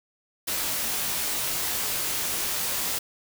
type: noise with comb filter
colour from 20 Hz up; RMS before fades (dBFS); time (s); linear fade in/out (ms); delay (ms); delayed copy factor
white; -28; 0.47-2.99; 10; 20; -0.65
effects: none